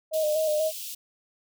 sine tone with vibrato, 618 Hz, D#5, 12 cents flat, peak -22 dBFS, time 0.11-0.72 s, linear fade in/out 50 ms, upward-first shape square, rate 4.1 Hz, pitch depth 34 cents each way
white high-pass noise, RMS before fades -37 dBFS, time 0.13-0.95 s, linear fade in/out 10 ms, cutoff 2700 Hz, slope 48 dB/octave
effects none

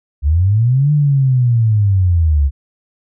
sine linear two-way sweep, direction up then down, 67 to 150.4 to 67 Hz, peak -9 dBFS, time 0.22-2.51 s, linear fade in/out 50 ms, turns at 0.92 s, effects none

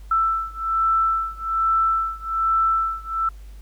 sine beating tone pair, 1327 / 1328.2 Hz, E6 / E6, +11 / +13 cents, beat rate 1.2 Hz, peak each -21 / -22 dBFS, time 0.11-3.29 s, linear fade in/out 5 ms, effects added 50 Hz sine -37 dBFS peak until 3.61 s + pink hiss -56 dBFS RMS until 3.61 s

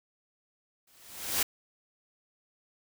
white noise with exponential growth, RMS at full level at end -25 dBFS, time 0.87-1.43 s, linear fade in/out 5 ms, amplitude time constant 120 ms, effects none

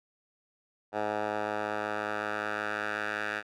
10% pulse tone with band-pass filter sweep, 105.4 Hz, G#2, 26 cents sharp, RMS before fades -33 dBFS, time 0.92-3.43 s, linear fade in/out 50 ms, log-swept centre 850 to 1700 Hz, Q 2, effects none

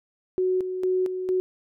sine tone with tremolo, 370 Hz, F#4, in tune, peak -20 dBFS, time 0.38-1.4 s, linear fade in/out 0 ms, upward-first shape square, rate 2.2 Hz, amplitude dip 55%, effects none

